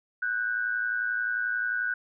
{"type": "tone pair together", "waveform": "sine", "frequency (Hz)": [1480, 1591.3], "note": ["F#6", "G6"], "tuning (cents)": [0, 26], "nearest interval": "minor second", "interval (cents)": 126, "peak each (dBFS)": [-27, -32], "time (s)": [0.22, 1.94], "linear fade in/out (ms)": 5, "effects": []}